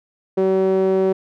sawtooth tone with band-pass filter, 190 Hz, F#3, 46 cents sharp, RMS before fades -17 dBFS, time 0.37-1.13 s, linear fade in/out 10 ms, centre 430 Hz, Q 3.6, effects none

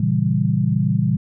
sine chord, A# diminished seventh, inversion none, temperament equal, 116.54 / 138.59 / 164.81 / 196 Hz, A#2 / C#3 / E3 / G3, 0 / 0 / 0 / 0 cents, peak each -21 dBFS, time 0-1.17 s, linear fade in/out 5 ms, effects none

